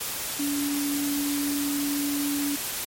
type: tone in noise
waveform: sine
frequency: 286 Hz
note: D4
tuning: 46 cents flat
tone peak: -25 dBFS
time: 0.39-2.56 s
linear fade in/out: 10 ms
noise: white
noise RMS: -31 dBFS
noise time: 0-2.85 s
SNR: +3 dB
effects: MP3 64 kbps